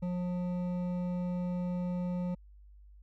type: tone with hard clipping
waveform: triangle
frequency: 178.7 Hz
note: F3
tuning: 40 cents sharp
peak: -33 dBFS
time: 0.02-2.35 s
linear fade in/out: 10 ms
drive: 13 dB
effects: added 50 Hz sine -52 dBFS peak until 3.02 s